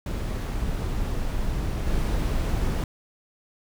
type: noise with level steps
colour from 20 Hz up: brown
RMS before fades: -27 / -24 dBFS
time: 0.06-2.84 s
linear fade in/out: 2 ms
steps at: 1.86 s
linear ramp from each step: 20 ms
effects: none